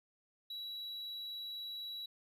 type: tone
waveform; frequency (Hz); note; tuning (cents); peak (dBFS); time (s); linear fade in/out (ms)
triangle; 3908; B7; -19; -40; 0.5-2.06; 5
effects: none